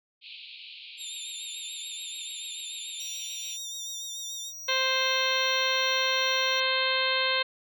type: band-pass noise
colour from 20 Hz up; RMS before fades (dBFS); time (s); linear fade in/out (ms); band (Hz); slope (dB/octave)
pink; -45; 0.21-3.58; 50; 2400 to 4400; 96
type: tone with vibrato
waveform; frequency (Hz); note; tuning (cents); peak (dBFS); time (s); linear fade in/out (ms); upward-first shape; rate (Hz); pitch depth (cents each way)
25% pulse; 3658; A#7; -33; -32; 0.97-4.53; 50; triangle; 6.9; 63
type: tone with tremolo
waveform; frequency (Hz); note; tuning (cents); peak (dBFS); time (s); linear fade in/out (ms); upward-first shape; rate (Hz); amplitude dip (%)
square; 5760; F#8; -47; -38; 3-6.6; 2; triangle; 2.5; 25
type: harmonic tone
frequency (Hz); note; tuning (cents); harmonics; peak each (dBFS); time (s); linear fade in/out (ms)
523.3; C5; 0; 1 / 2 / 3 / 4 / 5 / 6 / 7 / 8; -32 / -32 / -32 / -32 / -32 / -32 / -32 / -32; 4.68-7.43; 10
effects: none